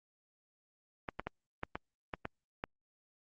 clicks, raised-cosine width 0.5 ms, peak -21 dBFS, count 8, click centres 1.088 / 1.196 / 1.27 / 1.634 / 1.755 / 2.138 / 2.254 / 2.639 s, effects Opus 32 kbps

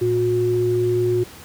sine tone pair together, 113.83 / 361.4 Hz, A#2 / F#4, -41 / -41 cents, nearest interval octave + minor sixth, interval 2000 cents, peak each -23 / -17 dBFS, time 0.01-1.24 s, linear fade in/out 10 ms, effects pink hiss -41 dBFS RMS until 1.44 s + high-pass 60 Hz 12 dB/octave

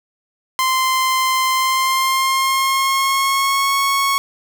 sawtooth tone with pitch glide, 1041 to 1102.9 Hz, C6 to C#6, -9 to -9 cents, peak -11 dBFS, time 0.59-4.18 s, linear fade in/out 0 ms, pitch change +100 cents, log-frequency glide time 1.51-3.75 s, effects none

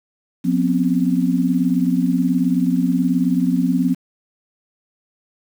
sine tone cluster, 178.8 / 247.4 / 266.1 Hz, F3 / B3 / C4, +41 / +3 / +29 cents, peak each -19 dBFS, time 0.44-3.95 s, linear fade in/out 20 ms, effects 7-bit

